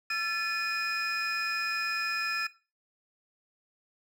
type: tone cluster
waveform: triangle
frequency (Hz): 1346 / 1740 / 2468 / 5110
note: E6 / A6 / D#7 / D#8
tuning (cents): +36 / -20 / -15 / +45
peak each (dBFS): -33 / -31 / -29 / -34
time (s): 0.1-2.47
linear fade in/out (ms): 5
effects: noise-tail reverb RT60 0.3 s tail -18 dB re dry + tanh soft clip ceiling -22 dBFS